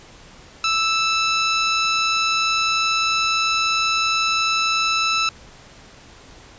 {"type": "tone", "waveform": "15% pulse", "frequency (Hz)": 1318.5, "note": "E6", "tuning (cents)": 0, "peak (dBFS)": -11, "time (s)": [0.64, 5.29], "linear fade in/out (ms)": 2, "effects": ["pink hiss -45 dBFS RMS until 6.58 s", "resampled to 16000 Hz"]}